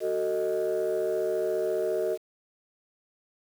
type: chord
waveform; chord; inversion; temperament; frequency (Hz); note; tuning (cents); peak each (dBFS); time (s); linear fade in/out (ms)
sine; D# diminished; first; just; 373.4 / 448 / 622.3; F#4 / A4 / D#5; +16 / +31 / 0; -28; 0-2.18; 50
effects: tanh soft clip ceiling -20 dBFS + 8-bit